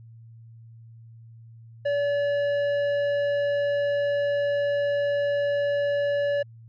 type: tone with tanh clipping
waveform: sine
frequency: 573 Hz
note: D5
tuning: 43 cents flat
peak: -23 dBFS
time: 1.85-6.43 s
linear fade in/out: 10 ms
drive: 10 dB
effects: added 114 Hz sine -44 dBFS peak until 6.68 s + MP3 96 kbps